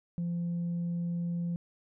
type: tone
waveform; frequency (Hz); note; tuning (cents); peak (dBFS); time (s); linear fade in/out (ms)
sine; 172.1; F3; -25; -28; 0.18-1.56; 0
effects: tanh soft clip ceiling -28 dBFS